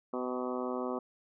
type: harmonic tone with a mistuned harmonic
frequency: 125.9 Hz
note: B2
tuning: 34 cents sharp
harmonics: 2 / 3 / 4 / 5 / 6 / 7 / 8 / 9 / 10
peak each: -37 / -38 / -39 / -42 / -45 / -47 / -46 / -43 / -48 dBFS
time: 0.13-0.99 s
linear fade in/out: 5 ms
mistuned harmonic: 6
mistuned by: +15 cents
effects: none